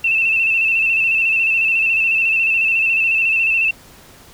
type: tone with vibrato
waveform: sine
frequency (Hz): 2662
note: E7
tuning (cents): +16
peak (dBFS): -13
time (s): 0.04-3.71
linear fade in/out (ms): 5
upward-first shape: square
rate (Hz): 14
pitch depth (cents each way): 34
effects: pink hiss -44 dBFS RMS until 4.33 s